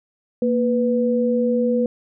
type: tone pair together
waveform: sine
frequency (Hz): 233.1 / 493.9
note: A#3 / B4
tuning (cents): 0 / 0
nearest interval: octave + minor second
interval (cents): 1300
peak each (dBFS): -19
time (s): 0.42-1.86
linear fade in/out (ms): 2
effects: none